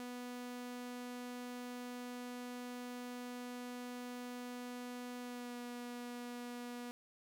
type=tone with pitch glide; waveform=sawtooth; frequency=246.1 to 242.9 Hz; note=B3 to B3; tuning=-6 to -29 cents; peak=-40 dBFS; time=0-6.91 s; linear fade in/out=0 ms; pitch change=-23 cents; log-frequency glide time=5.2-5.56 s; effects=none